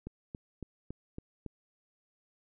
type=click train; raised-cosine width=3 ms; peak=-27 dBFS; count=6; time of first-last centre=0.07-1.463 s; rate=3.59 Hz; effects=none